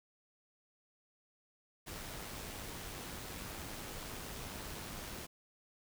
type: noise with amplitude modulation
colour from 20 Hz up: pink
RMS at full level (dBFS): -44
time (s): 1.86-5.27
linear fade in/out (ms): 20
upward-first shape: sine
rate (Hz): 102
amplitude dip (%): 30
effects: none